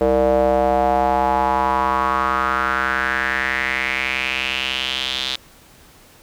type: tone with band-pass filter sweep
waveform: square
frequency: 65.4 Hz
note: C2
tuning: in tune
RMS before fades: -19 dBFS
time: 0.01-5.36 s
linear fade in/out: 0 ms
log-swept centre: 520 to 3700 Hz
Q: 4.4
effects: pink hiss -48 dBFS RMS until 6.22 s